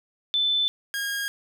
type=tone pair in turn; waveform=sine / sawtooth; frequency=3520 / 1628.9 Hz; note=A7 / G#6; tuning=0 / -34 cents; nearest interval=octave + minor second; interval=1334 cents; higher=first; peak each=-20 / -23 dBFS; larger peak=first; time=0.34-0.68 / 0.94-1.28 s; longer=neither; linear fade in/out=0 ms; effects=none